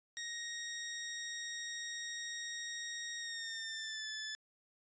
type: tone with pitch glide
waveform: 15% pulse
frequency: 1874 to 1738.4 Hz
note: A#6 to A6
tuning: +9 to -21 cents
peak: -34 dBFS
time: 0.17-4.35 s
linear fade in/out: 0 ms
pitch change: -130 cents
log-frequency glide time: 3.18-4.08 s
effects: resampled to 16000 Hz